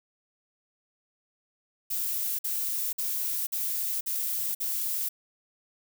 violet noise bursts, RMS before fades -30 dBFS, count 6, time 1.9-5.09 s, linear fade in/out 10 ms, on 490 ms, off 50 ms, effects none

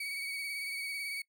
35% pulse tone with vibrato, 2248 Hz, C#7, 24 cents sharp, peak -34 dBFS, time 0-1.22 s, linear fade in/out 5 ms, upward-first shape triangle, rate 18 Hz, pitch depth 40 cents each way, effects noise-tail reverb RT60 0.1 s tail -23 dB re dry

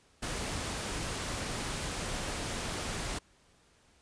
pink noise, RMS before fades -36 dBFS, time 0.22-3.19 s, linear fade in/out 10 ms, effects pink hiss -65 dBFS RMS until 4.01 s + resampled to 22050 Hz

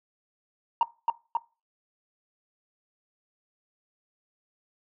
sine tone with echo, 932.3 Hz, A#5, in tune, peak -15 dBFS, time 0.81-0.83 s, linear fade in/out 2 ms, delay 270 ms, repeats 2, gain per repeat -3 dB, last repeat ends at 1.37 s, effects noise-tail reverb RT60 0.3 s tail -20 dB re dry + tanh soft clip ceiling -16 dBFS

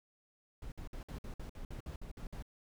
brown noise bursts, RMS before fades -44 dBFS, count 12, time 0.62-2.425 s, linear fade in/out 2 ms, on 100 ms, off 55 ms, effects none

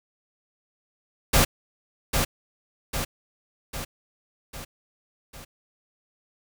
pink noise with echo, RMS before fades -18 dBFS, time 1.33-1.45 s, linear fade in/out 10 ms, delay 800 ms, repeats 5, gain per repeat -5 dB, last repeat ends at 5.45 s, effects none

